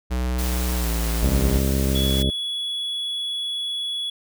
square tone with pitch glide, 62.2 to 57.04 Hz, B1 to A#1, +13 to -37 cents, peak -22 dBFS, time 0.1-1.59 s, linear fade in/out 20 ms, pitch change -150 cents, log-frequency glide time 0.78-0.89 s
white noise, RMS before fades -32 dBFS, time 0.38-2.23 s, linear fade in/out 10 ms
harmonic tone, 67 Hz, C2, 42 cents sharp, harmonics 1 / 2 / 3 / 4 / 5 / 6 / 7 / 8 / 9, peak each -21 / -26 / -26 / -29 / -34 / -31 / -38 / -38 / -35 dBFS, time 1.23-2.3 s, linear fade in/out 0 ms
triangle tone, 3382 Hz, G#7, 31 cents sharp, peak -23 dBFS, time 1.95-4.1 s, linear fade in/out 5 ms
effects none

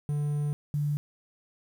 triangle / sine tone pair in turn, 146.83 / 146.83 Hz, D3 / D3, 0 / 0 cents, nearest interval unison, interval 0 cents, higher neither, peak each -24 / -25 dBFS, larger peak first, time 0.09-0.53 / 0.74-0.97 s, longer first, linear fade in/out 0 ms, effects 9-bit

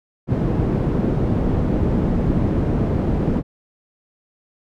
white low-pass noise, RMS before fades -19 dBFS, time 0.27-3.43 s, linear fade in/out 50 ms, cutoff 250 Hz, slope 12 dB/octave, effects none

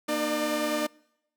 sawtooth tone cluster, 234.8 / 303.9 / 598 Hz, A#3 / D#4 / D5, +13 / -41 / +31 cents, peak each -30 / -26 / -25 dBFS, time 0.08-0.87 s, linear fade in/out 10 ms, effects noise-tail reverb RT60 0.8 s tail -25 dB re dry

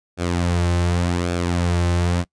sawtooth tone with flanger, 87.31 Hz, F2, in tune, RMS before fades -20 dBFS, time 0.17-2.25 s, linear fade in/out 50 ms, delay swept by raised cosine 1 to 4.3 ms, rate 0.87 Hz, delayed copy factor -0.55, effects noise-tail reverb RT60 0.1 s tail -23 dB re dry + resampled to 22050 Hz

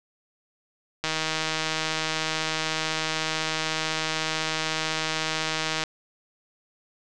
click train, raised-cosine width 0.2 ms, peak -9 dBFS, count 759, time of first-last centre 1.04-5.837 s, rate 158 Hz, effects resampled to 24000 Hz + 7-bit

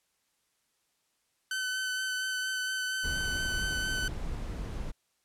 sawtooth tone with vibrato, 1519 Hz, F#6, 45 cents sharp, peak -27 dBFS, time 1.51-4.08 s, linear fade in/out 2 ms, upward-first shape sine, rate 4.3 Hz, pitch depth 14 cents each way
brown noise, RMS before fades -36 dBFS, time 3.03-4.92 s, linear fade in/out 20 ms
effects white hiss -75 dBFS RMS until 5.24 s + low-pass 11000 Hz 12 dB/octave

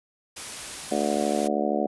white noise, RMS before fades -36 dBFS, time 0.36-1.48 s, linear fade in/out 10 ms
harmonic tone, 72.9 Hz, D2, 12 cents flat, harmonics 3 / 4 / 5 / 6 / 7 / 8 / 9 / 10, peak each -29 / -30 / -31 / -32 / -34 / -29 / -34 / -30 dBFS, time 0.91-1.87 s, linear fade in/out 10 ms
effects resampled to 24000 Hz

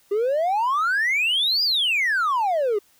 triangle exponential two-way sweep, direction up then down, 392 to 4975 to 392 Hz, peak -16 dBFS, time 0.11-2.79 s, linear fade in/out 10 ms, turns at 1.63 s, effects tanh soft clip ceiling -14 dBFS + white hiss -59 dBFS RMS until 2.99 s

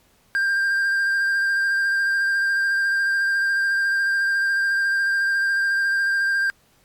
triangle tone with vibrato, 1591 Hz, G6, 25 cents sharp, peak -16 dBFS, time 0.35-6.5 s, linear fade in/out 0 ms, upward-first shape sine, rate 14 Hz, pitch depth 16 cents each way, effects pink hiss -59 dBFS RMS until 6.84 s + MP3 96 kbps

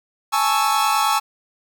45% pulse chord, A major seventh, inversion third, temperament equal, 830.6 / 880 / 1108.7 / 1318.5 Hz, G#5 / A5 / C#6 / E6, 0 / 0 / 0 / 0 cents, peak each -22 dBFS, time 0.32-1.2 s, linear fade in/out 20 ms, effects none

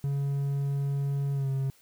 triangle tone with pitch glide, 140 to 135 Hz, C#3 to C#3, +18 to -45 cents, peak -24 dBFS, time 0.04-1.7 s, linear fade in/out 0 ms, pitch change -63 cents, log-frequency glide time 1.33-1.49 s, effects white hiss -61 dBFS RMS until 1.81 s

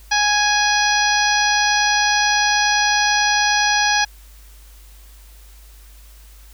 harmonic tone, 830.6 Hz, G#5, in tune, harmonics 1 / 2 / 3 / 4 / 5 / 6 / 7, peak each -19 / -19 / -24 / -26 / -26 / -24 / -24 dBFS, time 0.11-4.05 s, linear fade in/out 10 ms, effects added 51 Hz sine -41 dBFS peak until 6.53 s + white hiss -50 dBFS RMS until 6.53 s

